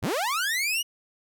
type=linear sweep; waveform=sawtooth; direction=up; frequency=50.9 to 2947 Hz; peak=-21 dBFS; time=0.02-0.83 s; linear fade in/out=20 ms; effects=none